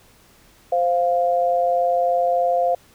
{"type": "tone pair together", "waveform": "sine", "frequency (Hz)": [521.8, 698.5], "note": ["C5", "F5"], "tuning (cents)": [-5, 0], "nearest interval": "perfect fourth", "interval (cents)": 505, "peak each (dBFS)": [-20, -18], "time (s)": [0.72, 2.75], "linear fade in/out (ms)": 5, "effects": ["pink hiss -53 dBFS RMS until 2.94 s"]}